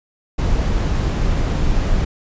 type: noise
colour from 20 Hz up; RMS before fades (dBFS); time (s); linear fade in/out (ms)
brown; -17; 0.38-2.05; 10
effects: resampled to 16000 Hz